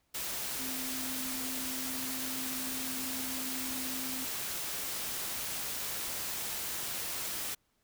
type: tone in noise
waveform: sine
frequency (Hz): 259.4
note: C4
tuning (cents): -15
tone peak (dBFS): -41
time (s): 0.59-4.25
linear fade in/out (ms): 10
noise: white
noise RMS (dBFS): -37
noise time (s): 0.14-7.55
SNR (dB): -7
effects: pink hiss -75 dBFS RMS until 7.83 s